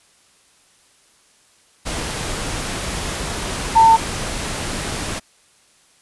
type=tone in noise; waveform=sine; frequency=901 Hz; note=A5; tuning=41 cents sharp; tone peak=-7 dBFS; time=3.75-3.97 s; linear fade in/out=20 ms; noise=pink; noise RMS=-25 dBFS; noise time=1.85-5.2 s; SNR=+15 dB; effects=white hiss -55 dBFS RMS until 6.01 s + resampled to 24000 Hz